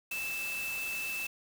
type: tone in noise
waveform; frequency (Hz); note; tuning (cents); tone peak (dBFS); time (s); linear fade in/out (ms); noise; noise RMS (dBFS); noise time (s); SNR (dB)
sine; 2637; E7; 0; -34; 0.11-1.27; 5; white; -42; 0.11-1.27; +5
effects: none